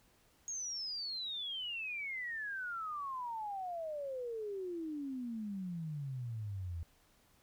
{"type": "exponential sweep", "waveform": "sine", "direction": "down", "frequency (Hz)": [6640, 80.9], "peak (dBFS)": -38, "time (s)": [0.48, 6.83], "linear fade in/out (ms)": 0, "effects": ["pink hiss -69 dBFS RMS until 7.42 s"]}